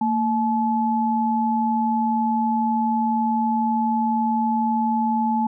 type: tone pair together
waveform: sine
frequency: 228 / 861 Hz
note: A#3 / A5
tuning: -38 / -38 cents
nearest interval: octave + major seventh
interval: 2300 cents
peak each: -21 dBFS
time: 0.01-5.47 s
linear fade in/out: 5 ms
effects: none